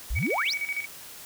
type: exponential sweep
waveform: sine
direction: up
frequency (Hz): 41.2 to 6272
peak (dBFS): -25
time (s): 0.1-0.54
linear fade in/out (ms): 10
type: tone with tremolo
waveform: sine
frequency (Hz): 2261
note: C#7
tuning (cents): +34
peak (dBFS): -26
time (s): 0.15-0.86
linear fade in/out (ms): 20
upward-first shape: square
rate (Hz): 13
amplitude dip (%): 70
effects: white hiss -44 dBFS RMS until 1.25 s